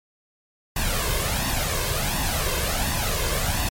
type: noise with flanger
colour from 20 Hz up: pink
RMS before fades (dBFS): -24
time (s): 0.76-3.69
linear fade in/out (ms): 5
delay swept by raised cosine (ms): 1.1 to 1.93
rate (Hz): 1.4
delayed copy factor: +0.65
effects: MP3 64 kbps